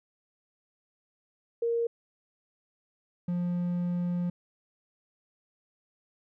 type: tone pair in turn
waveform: sine / triangle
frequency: 466.2 / 175.99 Hz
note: A#4 / F3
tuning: 0 / +14 cents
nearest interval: octave + perfect fourth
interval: 1686 cents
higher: first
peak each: -25 dBFS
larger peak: neither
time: 1.62-1.87 / 3.28-4.3 s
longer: second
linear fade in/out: 5 ms
effects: none